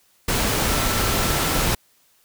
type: tone in noise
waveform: sine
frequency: 1338 Hz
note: E6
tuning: 25 cents sharp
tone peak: -32 dBFS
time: 0.66-1.62 s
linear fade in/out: 5 ms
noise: pink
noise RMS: -21 dBFS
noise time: 0.28-1.75 s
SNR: -14 dB
effects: white hiss -60 dBFS RMS until 2.24 s